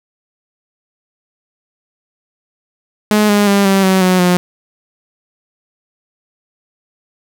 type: tone with pitch steps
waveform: sawtooth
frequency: 211.2 / 205.4 / 199.81 / 194.34 / 189.03 / 183.86 / 178.83 Hz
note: G#3 / G#3 / G3 / G3 / F#3 / F#3 / F3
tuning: +29 / -19 / +33 / -15 / +37 / -11 / +41 cents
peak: -5 dBFS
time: 3.11-4.37 s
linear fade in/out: 0 ms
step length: 180 ms
effects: none